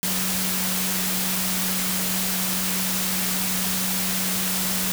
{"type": "tone in noise", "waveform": "sine", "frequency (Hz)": 186.1, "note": "F#3", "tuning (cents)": 10, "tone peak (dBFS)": -29, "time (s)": [0.03, 4.92], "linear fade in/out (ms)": 0, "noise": "white", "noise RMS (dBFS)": -25, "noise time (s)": [0.03, 4.92], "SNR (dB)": -7, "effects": []}